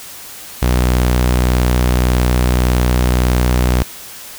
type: tone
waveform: sawtooth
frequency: 61.74 Hz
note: B1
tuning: in tune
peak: -7 dBFS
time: 0.62-3.83 s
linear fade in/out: 5 ms
effects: white hiss -33 dBFS RMS until 4.38 s